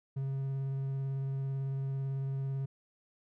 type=tone with vibrato; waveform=triangle; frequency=135.6 Hz; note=C#3; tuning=38 cents flat; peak=-30 dBFS; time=0.16-2.66 s; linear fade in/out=10 ms; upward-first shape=sine; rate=18 Hz; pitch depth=12 cents each way; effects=none